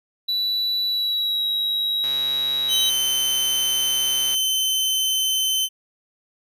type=tone with pitch glide; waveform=triangle; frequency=3951 to 3850 Hz; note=B7 to B7; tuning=0 to -45 cents; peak=-19 dBFS; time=0.28-2.9 s; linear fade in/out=10 ms; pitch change=-45 cents; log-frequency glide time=0.86-1.45 s
type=click train; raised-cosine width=0.2 ms; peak=-19 dBFS; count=312; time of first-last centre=2.04-4.344 s; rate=135 Hz
type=tone; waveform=sawtooth; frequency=3068 Hz; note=G7; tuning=38 cents flat; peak=-16 dBFS; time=2.68-5.69 s; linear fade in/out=50 ms
effects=none